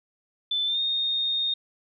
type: tone with pitch glide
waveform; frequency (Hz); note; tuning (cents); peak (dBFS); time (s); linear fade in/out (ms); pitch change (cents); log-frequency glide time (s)
sine; 3520 to 3686; A7 to A#7; 0 to -20; -23; 0.51-1.54; 5; +80; 0.66-0.8
effects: none